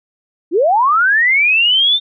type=linear sweep; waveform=sine; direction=up; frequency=293.7 to 3620 Hz; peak=-9 dBFS; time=0.51-2 s; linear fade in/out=50 ms; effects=none